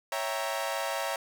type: chord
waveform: sawtooth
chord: C# diminished seventh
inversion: none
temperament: equal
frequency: 554.4 / 659.3 / 784 / 932.3 Hz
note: C#5 / E5 / G5 / Bb5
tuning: 0 / 0 / 0 / 0 cents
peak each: -31 / -31 / -34 / -32 dBFS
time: 0.12-1.16 s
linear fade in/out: 2 ms
effects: none